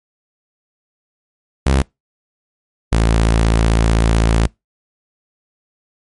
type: tone pair in turn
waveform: sawtooth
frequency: 67 / 55.77 Hz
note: C2 / A1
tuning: +42 / +24 cents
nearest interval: minor third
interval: 318 cents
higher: first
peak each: -7 dBFS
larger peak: neither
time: 1.66-1.82 / 2.92-4.47 s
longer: second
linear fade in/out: 5 ms
effects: noise-tail reverb RT60 0.2 s tail -26 dB re dry + MP3 48 kbps